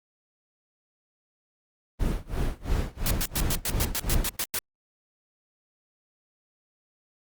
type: noise with tremolo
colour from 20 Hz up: brown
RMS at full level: -24 dBFS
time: 1.99-4.37 s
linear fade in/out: 20 ms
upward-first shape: sine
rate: 2.9 Hz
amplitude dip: 95%
type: noise bursts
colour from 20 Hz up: white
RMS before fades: -28 dBFS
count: 11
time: 3.06-4.588 s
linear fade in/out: 0 ms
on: 48 ms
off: 100 ms
effects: Opus 24 kbps